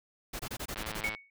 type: noise bursts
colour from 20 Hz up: pink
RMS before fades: -38 dBFS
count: 9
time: 0.33-1.098 s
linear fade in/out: 10 ms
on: 64 ms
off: 24 ms
type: click train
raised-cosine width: 0.3 ms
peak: -23 dBFS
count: 43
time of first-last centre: 0.76-1.149 s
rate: 108 Hz
type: tone with exponential decay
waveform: sine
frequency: 2223 Hz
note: C#7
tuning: 4 cents sharp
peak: -26 dBFS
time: 1.04-1.3 s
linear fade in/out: 2 ms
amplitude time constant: 56 ms
effects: none